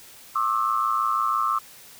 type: tone cluster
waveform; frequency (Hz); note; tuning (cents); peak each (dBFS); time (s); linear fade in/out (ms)
sine; 1083 / 1189 / 1309; C#6 / D6 / E6; -41 / +21 / -13; -25; 0.35-1.59; 10
effects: white hiss -47 dBFS RMS until 1.99 s